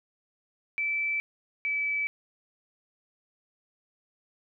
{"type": "tone pair in turn", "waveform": "sine", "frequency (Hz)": [2320, 2301], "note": ["D7", "D7"], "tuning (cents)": [-22, -36], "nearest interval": "unison", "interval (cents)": 14, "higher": "first", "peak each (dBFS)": -26, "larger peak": "neither", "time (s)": [[0.78, 1.2], [1.65, 2.07]], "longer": "neither", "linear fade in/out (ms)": 0, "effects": []}